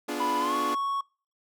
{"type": "chord", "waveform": "sawtooth", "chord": "B diminished seventh", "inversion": "none", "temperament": "equal with one note detuned", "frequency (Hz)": [246.9, 293.7, 349.2, 421.3], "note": ["B3", "D4", "F4", "Ab4"], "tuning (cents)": [0, 0, 0, 25], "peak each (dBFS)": [-33, -29, -32, -33], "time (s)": [0.08, 0.75], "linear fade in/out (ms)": 10}
{"type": "tone with pitch glide", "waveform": "triangle", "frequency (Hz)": [987.8, 1108.8], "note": ["B5", "C#6"], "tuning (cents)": [0, 0], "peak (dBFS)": -24, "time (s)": [0.2, 1.01], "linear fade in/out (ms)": 5, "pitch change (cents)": 200, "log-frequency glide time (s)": [0.39, 0.55]}
{"effects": ["noise-tail reverb RT60 0.4 s tail -26 dB re dry"]}